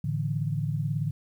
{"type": "chord", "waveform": "sine", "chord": "A suspended fourth", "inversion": "none", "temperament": "just", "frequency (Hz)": [110, 146.67, 165], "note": ["A2", "D3", "E3"], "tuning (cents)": [0, -2, 2], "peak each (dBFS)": [-31, -28, -33], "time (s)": [0.04, 1.11], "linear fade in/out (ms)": 5, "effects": ["10-bit"]}